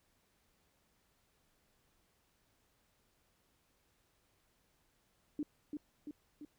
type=tone with echo; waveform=sine; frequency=296.7 Hz; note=D4; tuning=18 cents sharp; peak=-34 dBFS; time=5.39-5.43 s; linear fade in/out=2 ms; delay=340 ms; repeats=3; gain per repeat=-4 dB; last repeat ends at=6.45 s; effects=pink hiss -75 dBFS RMS until 6.58 s